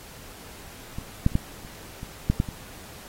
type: clicks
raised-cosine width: 5 ms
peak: -20 / -6 / -28 / -8 / -30 / -23 / -7 / -9 / -21 dBFS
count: 9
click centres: 0.985 / 1.264 / 1.319 / 1.354 / 1.649 / 2.031 / 2.3 / 2.401 / 2.488 s
effects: pink hiss -45 dBFS RMS until 3.08 s + AAC 48 kbps